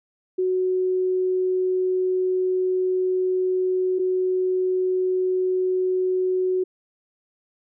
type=tone pair in turn; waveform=sine; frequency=370 / 370 Hz; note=F#4 / F#4; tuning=0 / 0 cents; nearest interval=unison; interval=0 cents; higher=neither; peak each=-19 dBFS; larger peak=neither; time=0.38-3.99 / 3.99-6.64 s; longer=first; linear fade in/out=10 ms; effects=none